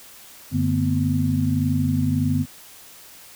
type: tone cluster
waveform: sine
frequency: 95.6 / 147.6 / 229.6 / 251.2 Hz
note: G2 / D3 / A#3 / B3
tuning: -43 / +9 / -26 / +30 cents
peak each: -24 / -23 / -28 / -22 dBFS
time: 0.51-2.46 s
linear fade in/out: 50 ms
effects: white hiss -45 dBFS RMS until 3.35 s